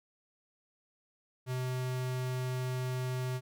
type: tone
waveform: square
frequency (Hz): 127.6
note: C3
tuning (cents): -43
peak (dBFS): -33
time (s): 1.46-3.41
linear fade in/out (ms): 50
effects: none